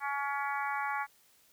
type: harmonic tone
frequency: 281.6 Hz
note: C#4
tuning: 27 cents sharp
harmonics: 3 / 4 / 5 / 6 / 7 / 8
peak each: -35 / -37 / -39 / -41 / -42 / -43 dBFS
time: 0-1.07 s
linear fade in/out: 50 ms
effects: white hiss -65 dBFS RMS until 1.52 s